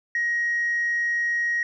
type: tone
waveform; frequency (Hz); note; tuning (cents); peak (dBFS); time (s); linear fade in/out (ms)
sine; 1887; A#6; +21; -20; 0.15-1.63; 2
effects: tanh soft clip ceiling -18 dBFS